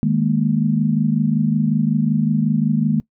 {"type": "chord", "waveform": "sine", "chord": "D# suspended fourth", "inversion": "none", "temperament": "equal", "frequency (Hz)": [155.56, 207.7, 233.1], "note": ["D#3", "G#3", "A#3"], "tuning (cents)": [0, 0, 0], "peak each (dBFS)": -19, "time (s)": [0.03, 3], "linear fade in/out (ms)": 0, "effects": ["noise-tail reverb RT60 0.1 s tail -22 dB re dry"]}